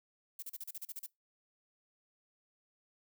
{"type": "noise bursts", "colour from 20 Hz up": "violet", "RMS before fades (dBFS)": -43, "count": 10, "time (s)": [0.39, 1.064], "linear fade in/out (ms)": 5, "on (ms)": 35, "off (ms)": 36, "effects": ["noise-tail reverb RT60 0.2 s tail -24 dB re dry"]}